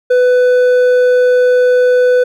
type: tone with hard clipping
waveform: sine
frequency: 498.4 Hz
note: B4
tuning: 16 cents sharp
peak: -8 dBFS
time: 0.1-2.24 s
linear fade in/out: 10 ms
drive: 5 dB
effects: none